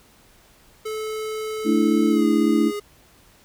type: tone with pitch glide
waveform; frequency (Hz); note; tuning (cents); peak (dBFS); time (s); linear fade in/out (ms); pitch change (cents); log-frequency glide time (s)
square; 434 to 412.5; A4 to G#4; -24 to -12; -27; 0.85-2.8; 10; -88; 2.1-2.25
type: chord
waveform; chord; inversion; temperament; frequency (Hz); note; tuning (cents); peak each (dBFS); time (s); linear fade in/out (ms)
sine; A suspended fourth; none; equal; 220 / 293.7 / 329.6; A3 / D4 / E4; 0 / 0 / 0; -20; 1.64-2.72; 50
effects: pink hiss -54 dBFS RMS until 3.44 s